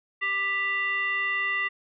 sine tone with frequency modulation, 1975.5 Hz, B6, in tune, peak -24 dBFS, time 0.21-1.69 s, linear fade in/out 20 ms, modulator 791 Hz, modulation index 0.77, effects none

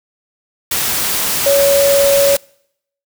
sine tone in noise, 560 Hz, C#5, 18 cents sharp, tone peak -9 dBFS, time 1.46-2.36 s, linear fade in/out 5 ms, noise white, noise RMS -17 dBFS, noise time 0.71-2.37 s, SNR +5 dB, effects noise-tail reverb RT60 0.7 s tail -26 dB re dry

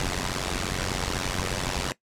pink noise with amplitude modulation, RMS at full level -24 dBFS, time 0-1.92 s, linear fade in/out 0 ms, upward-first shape sine, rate 91.8 Hz, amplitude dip 100%, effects noise-tail reverb RT60 0.1 s tail -18 dB re dry + low-pass 8000 Hz 12 dB/octave

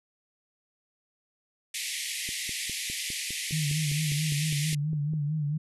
pink band-pass noise, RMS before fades -34 dBFS, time 1.74-4.75 s, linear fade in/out 5 ms, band 1900 to 12000 Hz, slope 96 dB/octave
click train, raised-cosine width 3 ms, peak -29 dBFS, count 15, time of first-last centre 2.29-5.136 s, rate 4.92 Hz
sine tone with vibrato, 150.5 Hz, D3, 43 cents sharp, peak -26 dBFS, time 3.52-5.58 s, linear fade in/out 10 ms, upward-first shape sine, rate 4.5 Hz, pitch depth 77 cents each way
effects none

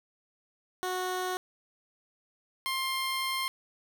15% pulse tone pair in turn, 367.5 / 1058.2 Hz, F#4 / C6, -12 / +19 cents, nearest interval octave + tritone, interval 1831 cents, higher second, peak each -24 / -23 dBFS, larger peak second, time 0.83-1.37 / 2.66-3.48 s, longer second, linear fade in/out 0 ms, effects none

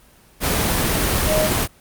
sine tone in noise, 621 Hz, D#5, 3 cents flat, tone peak -17 dBFS, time 1.26-1.5 s, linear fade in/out 50 ms, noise pink, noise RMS -19 dBFS, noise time 0.4-1.68 s, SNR -1 dB, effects pink hiss -51 dBFS RMS until 1.8 s + Opus 24 kbps

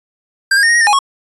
square tone with pitch steps, 1585 / 1628 / 1835 / 1868 / 1890 / 1807 / 828 / 1100 Hz, G6 / G#6 / A#6 / A#6 / A#6 / A6 / G#5 / C#6, +19 / -35 / -28 / +3 / +23 / +46 / -5 / -14 cents, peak -9 dBFS, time 0.51-0.99 s, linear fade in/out 5 ms, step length 60 ms, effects resampled to 24000 Hz

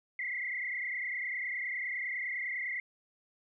sine tone with frequency modulation, 2051 Hz, C7, 35 cents flat, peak -33 dBFS, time 0.19-2.8 s, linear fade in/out 2 ms, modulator 29.9 Hz, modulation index 3.6, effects none

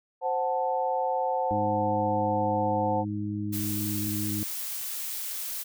sine chord, F# diminished, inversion second, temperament equal, 523.3 / 740 / 880 Hz, C5 / F#5 / A5, 0 / 0 / 0 cents, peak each -29 dBFS, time 0.21-3.05 s, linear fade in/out 50 ms
harmonic tone, 103.83 Hz, G#2, in tune, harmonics 1 / 2 / 3, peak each -33 / -33 / -33 dBFS, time 1.51-4.43 s, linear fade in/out 0 ms
blue noise, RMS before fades -34 dBFS, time 3.52-5.64 s, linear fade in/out 20 ms
effects none

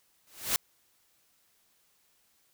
white noise with exponential growth, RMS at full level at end -24 dBFS, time 0.27-0.56 s, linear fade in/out 0 ms, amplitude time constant 62 ms, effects white hiss -69 dBFS RMS until 2.53 s

